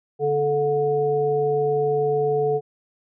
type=harmonic tone; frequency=145.5 Hz; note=D3; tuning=16 cents flat; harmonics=1 / 3 / 5; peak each=-29 / -19 / -27 dBFS; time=0.19-2.61 s; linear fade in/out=50 ms; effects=none